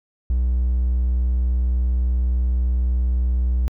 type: tone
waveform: triangle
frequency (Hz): 61.74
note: B1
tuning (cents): 0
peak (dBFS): -14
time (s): 0.3-3.68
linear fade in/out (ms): 0
effects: tanh soft clip ceiling -10 dBFS